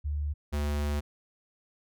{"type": "tone pair in turn", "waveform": ["sine", "square"], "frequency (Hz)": [73.6, 73.32], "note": ["D2", "D2"], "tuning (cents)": [4, -2], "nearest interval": "unison", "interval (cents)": 6, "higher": "first", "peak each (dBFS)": [-28, -28], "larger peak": "neither", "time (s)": [[0.04, 0.34], [0.52, 1.01]], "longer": "second", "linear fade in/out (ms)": 20, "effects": []}